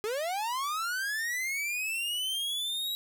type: linear sweep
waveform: 45% pulse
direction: up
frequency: 405.2 to 3882 Hz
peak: -30 dBFS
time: 0.04-2.95 s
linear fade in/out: 0 ms
effects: none